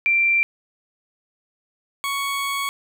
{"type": "tone pair in turn", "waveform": ["sine", "20% pulse"], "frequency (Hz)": [2358, 1112.8], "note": ["D7", "C#6"], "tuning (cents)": [6, 6], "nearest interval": "octave + minor second", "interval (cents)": 1300, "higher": "first", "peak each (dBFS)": [-15, -18], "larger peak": "first", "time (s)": [[0.06, 0.43], [2.04, 2.69]], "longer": "second", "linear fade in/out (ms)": 0, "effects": []}